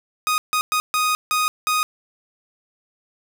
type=tone bursts at uneven times; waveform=sawtooth; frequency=1244.5 Hz; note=D#6; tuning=in tune; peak=-14 dBFS; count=6; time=0.27-0.38 / 0.53-0.61 / 0.72-0.8 / 0.94-1.15 / 1.31-1.48 / 1.67-1.83 s; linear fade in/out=0 ms; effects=none